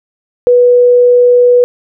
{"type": "tone", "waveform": "sine", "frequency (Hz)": 490, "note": "B4", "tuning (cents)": -14, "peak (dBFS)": -3, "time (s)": [0.47, 1.64], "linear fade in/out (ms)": 0, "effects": []}